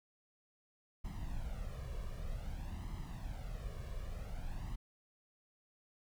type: noise with flanger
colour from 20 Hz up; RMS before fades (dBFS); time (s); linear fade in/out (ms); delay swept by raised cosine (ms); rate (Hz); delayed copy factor
brown; -42; 1.04-4.76; 10; 0.98 to 1.78; 0.53; +0.7
effects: none